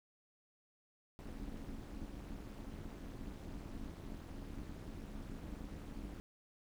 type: noise with amplitude modulation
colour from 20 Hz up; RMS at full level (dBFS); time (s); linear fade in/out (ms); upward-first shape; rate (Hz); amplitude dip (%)
brown; -43; 1.19-6.2; 0; sine; 244; 95
effects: none